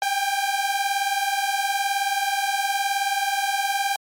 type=beating tone pair; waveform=sawtooth; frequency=784 / 803 Hz; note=G5 / G5; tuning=0 / +41 cents; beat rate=19 Hz; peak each=-21 / -20 dBFS; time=0.02-3.96 s; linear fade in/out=2 ms; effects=MP3 64 kbps